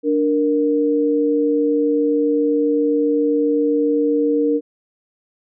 sine tone pair together, 293.7 / 466.2 Hz, D4 / A#4, 0 / 0 cents, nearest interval minor sixth, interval 800 cents, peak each -17 dBFS, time 0.03-4.61 s, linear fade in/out 50 ms, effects none

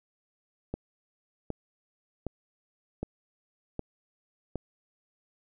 click train, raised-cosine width 2 ms, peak -19 dBFS, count 6, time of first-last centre 0.74-4.557 s, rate 1.31 Hz, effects none

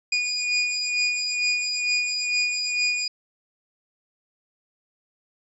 25% pulse beating tone pair, 2453 / 2455.2 Hz, D#7 / D#7, -25 / -24 cents, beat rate 2.2 Hz, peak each -20 / -23 dBFS, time 0.12-3.08 s, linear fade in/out 5 ms, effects resampled to 22050 Hz

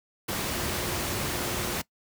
sine tone in noise, 356.2 Hz, F4, 34 cents sharp, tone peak -39 dBFS, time 0.56-1.76 s, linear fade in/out 10 ms, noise pink, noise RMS -30 dBFS, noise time 0.28-1.82 s, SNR -12 dB, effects noise-tail reverb RT60 0.1 s tail -21 dB re dry + high-pass 60 Hz 12 dB/octave

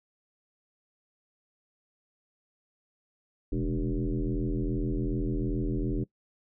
sine tone with frequency modulation, 127.4 Hz, C3, 46 cents flat, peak -26 dBFS, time 3.52-6.04 s, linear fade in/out 5 ms, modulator 82.6 Hz, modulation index 3.1, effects noise-tail reverb RT60 0.1 s tail -21 dB re dry

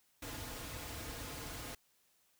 pink noise with comb filter, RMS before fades -45 dBFS, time 0.22-1.75 s, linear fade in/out 5 ms, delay 5.2 ms, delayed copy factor -0.65, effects white hiss -73 dBFS RMS until 2.39 s

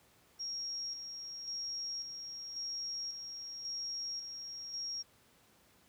sine tone with tremolo, 5588 Hz, F8, in tune, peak -37 dBFS, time 0.39-5.03 s, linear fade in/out 20 ms, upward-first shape square, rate 0.92 Hz, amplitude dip 45%, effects pink hiss -66 dBFS RMS until 5.88 s + high-pass 80 Hz 12 dB/octave

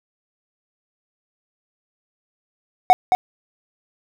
triangle tone with echo, 740 Hz, F#5, in tune, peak -4 dBFS, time 2.9-2.93 s, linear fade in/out 0 ms, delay 220 ms, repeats 1, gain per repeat -6 dB, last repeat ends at 3.15 s, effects none

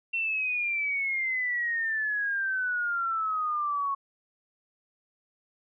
sine exponential sweep, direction down, 2721 to 1100 Hz, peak -26 dBFS, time 0.13-3.95 s, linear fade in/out 10 ms, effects none

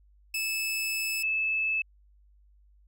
sawtooth / sine tone pair in turn, 2613 / 2613 Hz, E7 / E7, -16 / -16 cents, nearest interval unison, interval 0 cents, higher neither, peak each -25 dBFS, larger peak neither, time 0.34-1.23 / 1.23-1.82 s, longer first, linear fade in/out 5 ms, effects added 50 Hz sine -57 dBFS peak until 2.87 s

